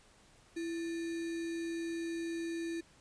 sine tone with sample-and-hold, 333 Hz, E4, 18 cents sharp, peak -35 dBFS, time 0.56-2.81 s, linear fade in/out 10 ms, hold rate 2100 Hz, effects pink hiss -63 dBFS RMS until 3 s + resampled to 22050 Hz

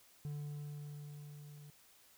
triangle tone with level ramp, 146.83 Hz, D3, in tune, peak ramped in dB -37 to -50 dBFS, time 0.25-1.7 s, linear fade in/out 0 ms, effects white hiss -65 dBFS RMS until 2.17 s

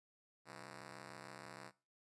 5% pulse ring-modulated tone, 160.6 Hz, E3, 45 cents flat, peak -37 dBFS, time 0.45-1.72 s, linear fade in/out 50 ms, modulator 33.2 Hz, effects noise-tail reverb RT60 0.3 s tail -17 dB re dry + resampled to 24000 Hz

